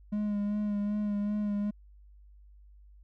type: tone with vibrato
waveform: triangle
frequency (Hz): 206.9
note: G#3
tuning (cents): -6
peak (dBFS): -26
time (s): 0.12-1.71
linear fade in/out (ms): 10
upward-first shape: sine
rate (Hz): 2.6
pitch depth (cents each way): 26
effects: added 50 Hz sine -52 dBFS peak until 3.03 s